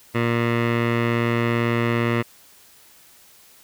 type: tone with low-pass filter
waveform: 15% pulse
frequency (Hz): 117.6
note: A#2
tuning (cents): +16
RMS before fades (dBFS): -21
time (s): 0.14-2.23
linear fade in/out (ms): 20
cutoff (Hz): 2300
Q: 2.2
effects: white hiss -51 dBFS RMS until 3.63 s